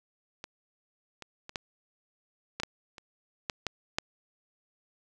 clicks, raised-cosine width 0.2 ms, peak -22 / -25 / -25 / -15 / -16 / -12 / -28 / -13 / -13 / -10 dBFS, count 10, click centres 0.441 / 1.223 / 1.494 / 1.558 / 2.6 / 2.634 / 2.982 / 3.498 / 3.667 / 3.985 s, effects none

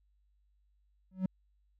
triangle tone with exponential growth, 187.2 Hz, F#3, 20 cents sharp, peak -23 dBFS, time 1.11-1.26 s, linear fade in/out 5 ms, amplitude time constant 32 ms, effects added 50 Hz sine -68 dBFS peak until 1.79 s

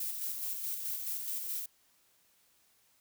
violet noise with tremolo, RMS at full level -36 dBFS, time 0-1.66 s, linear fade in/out 5 ms, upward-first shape square, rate 4.7 Hz, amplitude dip 35%, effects white hiss -69 dBFS RMS until 3 s

